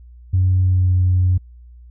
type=tone with pitch glide; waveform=sine; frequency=92.5 to 91.17 Hz; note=F#2 to F#2; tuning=0 to -25 cents; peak=-11 dBFS; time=0.33-1.38 s; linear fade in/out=10 ms; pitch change=-25 cents; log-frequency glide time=0.63-0.93 s; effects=tanh soft clip ceiling -8 dBFS + added 60 Hz sine -39 dBFS peak until 1.9 s